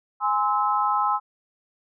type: chord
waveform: sine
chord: Ab augmented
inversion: none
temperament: just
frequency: 830.6 / 1038.3 / 1297.8 Hz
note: Ab5 / C6 / E6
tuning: 0 / -14 / -27 cents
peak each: -24 dBFS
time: 0.2-1.2 s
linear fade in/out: 50 ms
effects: none